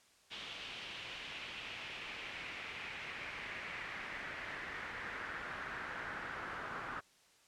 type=noise with band-pass filter sweep; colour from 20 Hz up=brown; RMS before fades=-45 dBFS; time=0.3-7.01 s; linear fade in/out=20 ms; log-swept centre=3200 to 1400 Hz; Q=2.7; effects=white hiss -67 dBFS RMS until 7.47 s + low-pass 8000 Hz 12 dB/octave